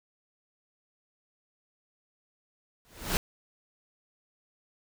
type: noise with exponential growth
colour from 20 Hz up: pink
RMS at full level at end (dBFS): -24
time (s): 2.85-3.17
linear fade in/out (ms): 0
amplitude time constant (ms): 68
effects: none